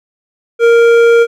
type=tone with hard clipping; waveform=sine; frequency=466.2 Hz; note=A#4; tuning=in tune; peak=-6 dBFS; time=0.59-1.27 s; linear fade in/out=50 ms; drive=10 dB; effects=none